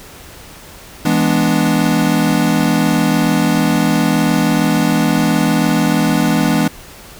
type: chord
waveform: square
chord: E dominant seventh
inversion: none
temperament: equal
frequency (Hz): 164.81 / 207.7 / 246.9 / 293.7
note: E3 / G#3 / B3 / D4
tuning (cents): 0 / 0 / 0 / 0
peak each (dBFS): -18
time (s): 1.05-6.68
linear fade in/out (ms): 5
effects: pink hiss -37 dBFS RMS until 7.19 s